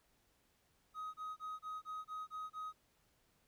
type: tone bursts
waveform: triangle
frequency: 1259 Hz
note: D#6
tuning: 20 cents sharp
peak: -39 dBFS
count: 8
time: 0.94-2.729 s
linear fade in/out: 50 ms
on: 200 ms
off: 27 ms
effects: tanh soft clip ceiling -36 dBFS + pink hiss -75 dBFS RMS until 3.47 s